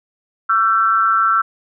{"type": "tone with amplitude modulation", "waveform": "sine", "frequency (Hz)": 1341, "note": "E6", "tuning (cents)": 29, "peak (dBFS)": -8, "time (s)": [0.49, 1.42], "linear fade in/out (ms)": 10, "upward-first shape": "sine", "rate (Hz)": 207, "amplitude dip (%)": 80, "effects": []}